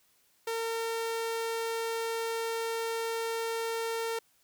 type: tone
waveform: sawtooth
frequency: 455.8 Hz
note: A#4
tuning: 39 cents flat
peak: -27 dBFS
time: 0.47-4.19 s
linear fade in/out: 5 ms
effects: white hiss -68 dBFS RMS until 4.43 s